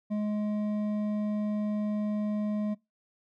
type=tone with hard clipping; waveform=sine; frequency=210 Hz; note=G#3; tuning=19 cents sharp; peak=-29 dBFS; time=0.1-2.75 s; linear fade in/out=20 ms; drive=7 dB; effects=noise-tail reverb RT60 0.2 s tail -23 dB re dry